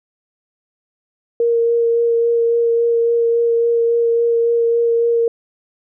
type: tone with vibrato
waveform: sine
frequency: 466.2 Hz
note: A#4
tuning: in tune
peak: -12 dBFS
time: 1.4-5.28 s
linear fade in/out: 2 ms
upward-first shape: sine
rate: 3.6 Hz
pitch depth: 11 cents each way
effects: none